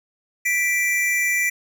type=tone pair together; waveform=square; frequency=1975.3 / 2349 Hz; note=B6 / D7; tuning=0 / 0 cents; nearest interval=minor third; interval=300 cents; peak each=-22 dBFS; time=0.45-1.5 s; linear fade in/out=10 ms; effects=none